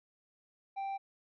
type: tone with tanh clipping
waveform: sine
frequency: 784 Hz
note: G5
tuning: in tune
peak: -36 dBFS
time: 0.76-0.98 s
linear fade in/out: 20 ms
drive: 5 dB
effects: none